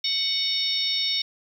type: harmonic tone with a mistuned harmonic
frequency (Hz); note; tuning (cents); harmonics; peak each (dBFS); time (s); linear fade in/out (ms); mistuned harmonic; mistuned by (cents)
742; F#5; +5; 3 / 4 / 5 / 6 / 7; -33 / -35 / -25 / -33 / -27; 0.04-1.22; 5; 7; +72
effects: 9-bit